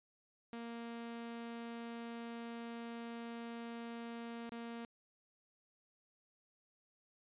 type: tone with dropouts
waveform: sawtooth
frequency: 233.1 Hz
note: A#3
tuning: in tune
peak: -40 dBFS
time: 0.53-4.85 s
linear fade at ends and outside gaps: 0 ms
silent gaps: 4.494-4.52 s
effects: resampled to 8000 Hz